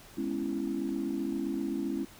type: chord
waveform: sine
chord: C# minor seventh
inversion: second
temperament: just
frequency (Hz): 207.9 / 249.5 / 277.2 / 332.6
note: G#3 / B3 / C#4 / E4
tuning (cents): +2 / +18 / 0 / +16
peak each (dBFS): -36 / -38 / -33 / -34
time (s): 0.17-2.05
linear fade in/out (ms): 10
effects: tanh soft clip ceiling -22 dBFS + pink hiss -53 dBFS RMS until 2.19 s